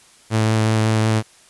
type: tone with vibrato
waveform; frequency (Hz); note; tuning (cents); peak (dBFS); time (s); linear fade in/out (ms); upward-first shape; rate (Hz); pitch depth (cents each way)
sawtooth; 110; A2; 0; -11; 0.3-1.23; 50; triangle; 5.4; 15
effects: white hiss -50 dBFS RMS until 1.49 s + resampled to 24000 Hz